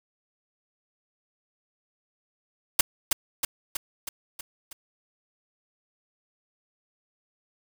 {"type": "noise with echo", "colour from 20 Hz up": "white", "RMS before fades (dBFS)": -17, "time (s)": [2.79, 2.81], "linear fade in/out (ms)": 5, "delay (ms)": 320, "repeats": 6, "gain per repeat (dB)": -4, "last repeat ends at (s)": 4.73, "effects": []}